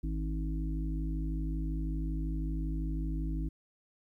harmonic tone, 52.7 Hz, G#1, 26 cents sharp, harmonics 1 / 3 / 5 / 6, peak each -32 / -39 / -42 / -42 dBFS, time 0.03-3.49 s, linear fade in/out 10 ms, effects 12-bit

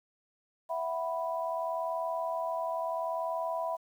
sine chord, E suspended second, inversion none, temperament equal, 659.3 / 740 / 987.8 Hz, E5 / F#5 / B5, 0 / 0 / 0 cents, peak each -33 / -39 / -35 dBFS, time 0.69-3.77 s, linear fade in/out 20 ms, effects 10-bit

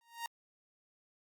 sawtooth tone with exponential growth, 932.3 Hz, A#5, in tune, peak -31 dBFS, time 0.01-0.26 s, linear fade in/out 1 ms, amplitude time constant 53 ms, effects Opus 48 kbps

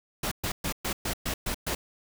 pink noise bursts, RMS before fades -30 dBFS, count 8, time 0.23-1.75 s, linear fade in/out 5 ms, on 85 ms, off 120 ms, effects none

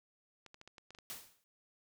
clicks, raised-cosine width 0.2 ms, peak -36 dBFS, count 8, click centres 0.463 / 0.544 / 0.614 / 0.676 / 0.782 / 0.906 / 0.949 / 0.987 s
white noise with exponential decay, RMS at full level -42 dBFS, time 1.1-1.44 s, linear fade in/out 0 ms, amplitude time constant 73 ms
effects none

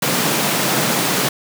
pink high-pass noise, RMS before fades -18 dBFS, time 0.02-1.29 s, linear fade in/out 5 ms, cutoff 130 Hz, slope 48 dB/octave, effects none

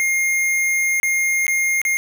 square tone with dropouts, 2128 Hz, C7, 29 cents sharp, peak -17 dBFS, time 0-1.97 s, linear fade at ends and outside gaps 0 ms, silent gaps 1-1.031 / 1.467-1.48 / 1.816-1.851 s, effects none

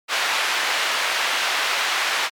white band-pass noise, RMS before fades -22 dBFS, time 0.08-2.3 s, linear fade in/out 50 ms, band 760 to 3000 Hz, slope 12 dB/octave, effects MP3 96 kbps

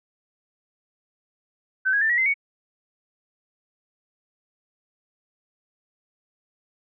sine tone with pitch steps, 1531 / 1650.4 / 1779.1 / 1917.8 / 2067 / 2229 Hz, G6 / G#6 / A6 / A#6 / C7 / C#7, -41 / -11 / +19 / +49 / -22 / +9 cents, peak -18 dBFS, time 1.85-2.342 s, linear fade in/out 20 ms, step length 82 ms, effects none

